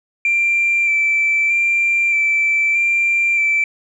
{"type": "tone with vibrato", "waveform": "sine", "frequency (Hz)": 2349, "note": "D7", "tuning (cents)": 0, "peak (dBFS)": -12, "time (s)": [0.25, 3.64], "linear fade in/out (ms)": 2, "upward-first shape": "square", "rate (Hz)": 0.8, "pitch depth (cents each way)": 15, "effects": ["tanh soft clip ceiling -9 dBFS"]}